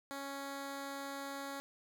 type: tone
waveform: 10% pulse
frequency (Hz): 277.2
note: C#4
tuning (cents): 0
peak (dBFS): -33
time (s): 0.11-1.6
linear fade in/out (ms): 0
effects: none